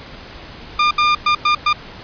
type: tone bursts at uneven times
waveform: sawtooth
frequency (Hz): 1204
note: D6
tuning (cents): +43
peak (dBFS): -8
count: 5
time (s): 0.79-0.91 / 0.98-1.15 / 1.26-1.35 / 1.45-1.55 / 1.66-1.73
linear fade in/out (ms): 5
effects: pink hiss -36 dBFS RMS until 2.03 s + resampled to 11025 Hz

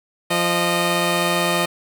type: tone pair together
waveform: 10% pulse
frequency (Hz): 173.6 / 616.3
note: F3 / D#5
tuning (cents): -10 / -17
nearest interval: octave + minor seventh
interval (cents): 2193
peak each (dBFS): -12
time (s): 0.3-1.66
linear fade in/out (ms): 10
effects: none

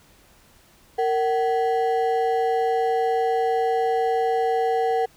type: ring-modulated tone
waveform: triangle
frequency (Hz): 609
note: D#5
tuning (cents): -37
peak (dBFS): -14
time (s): 0.98-5.06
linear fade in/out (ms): 10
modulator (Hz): 148
effects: pink hiss -55 dBFS RMS until 5.16 s

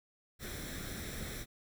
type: noise with comb filter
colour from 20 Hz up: pink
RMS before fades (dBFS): -42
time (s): 0.39-1.46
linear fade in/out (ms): 50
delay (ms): 0.53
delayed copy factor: +0.65
effects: none

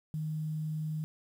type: tone with quantisation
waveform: sine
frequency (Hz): 155.2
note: D#3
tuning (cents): -4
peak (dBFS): -32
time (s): 0.14-1.04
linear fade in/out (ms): 0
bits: 10
effects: none

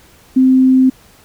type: tone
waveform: sine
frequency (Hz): 260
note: C4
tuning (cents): -11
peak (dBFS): -6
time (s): 0.36-0.9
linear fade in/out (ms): 10
effects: pink hiss -46 dBFS RMS until 1.24 s

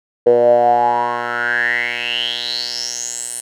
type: tone with band-pass filter sweep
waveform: 10% pulse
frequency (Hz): 120.1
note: B2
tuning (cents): -48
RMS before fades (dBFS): -17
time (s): 0.26-3.41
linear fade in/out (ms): 10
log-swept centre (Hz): 480 to 9400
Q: 8.9
effects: none

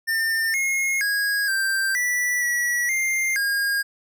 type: tone with pitch steps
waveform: square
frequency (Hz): 1803 / 2156 / 1650 / 1573 / 1963 / 1935 / 2106 / 1624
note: A6 / C#7 / G#6 / G6 / B6 / B6 / C7 / G#6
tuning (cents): +42 / -49 / -12 / +6 / -11 / -36 / +11 / -39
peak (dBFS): -21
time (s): 0.07-3.83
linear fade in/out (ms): 20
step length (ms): 470
effects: none

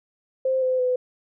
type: tone with pitch steps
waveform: sine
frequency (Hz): 523.3 / 513.1 / 503.1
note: C5 / C5 / B4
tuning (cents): 0 / -34 / +32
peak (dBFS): -19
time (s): 0.45-0.96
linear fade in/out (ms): 5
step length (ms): 170
effects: none

